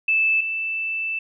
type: tone pair in turn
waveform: sine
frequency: 2631 / 2646 Hz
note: E7 / E7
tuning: -4 / +6 cents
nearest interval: unison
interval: 10 cents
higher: second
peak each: -16 / -23 dBFS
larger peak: first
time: 0.08-0.41 / 0.41-1.19 s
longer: second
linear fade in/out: 5 ms
effects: none